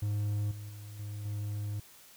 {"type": "tone with level steps", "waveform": "triangle", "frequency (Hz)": 103.83, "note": "G#2", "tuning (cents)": 0, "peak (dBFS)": [-27, -38, -41, -35, -31], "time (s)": [0.02, 1.8], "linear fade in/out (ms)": 5, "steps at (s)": [0.51, 0.69, 0.99, 1.25], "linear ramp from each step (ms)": 5, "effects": ["white hiss -56 dBFS RMS until 2.16 s"]}